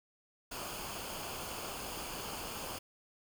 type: noise with comb filter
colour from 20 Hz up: pink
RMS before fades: -42 dBFS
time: 0.51-2.79 s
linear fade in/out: 10 ms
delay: 0.52 ms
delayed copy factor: -0.55
effects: none